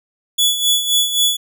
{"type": "tone with tremolo", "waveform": "sawtooth", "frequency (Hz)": 3420, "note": "A7", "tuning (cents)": -50, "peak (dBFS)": -8, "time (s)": [0.38, 1.37], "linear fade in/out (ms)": 10, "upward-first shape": "sine", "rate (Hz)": 3.8, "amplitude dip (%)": 65, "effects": []}